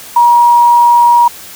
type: tone with quantisation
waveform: sine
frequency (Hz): 953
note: A#5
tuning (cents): +38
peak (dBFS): -3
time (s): 0.16-1.28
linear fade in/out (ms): 5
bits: 5
effects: white hiss -31 dBFS RMS until 1.55 s